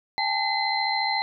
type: tone cluster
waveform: sine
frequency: 801 / 875 / 2046 / 4112 Hz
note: G5 / A5 / C7 / C8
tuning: +37 / -10 / -39 / -31 cents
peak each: -28 dBFS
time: 0.18-1.22 s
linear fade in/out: 0 ms
effects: none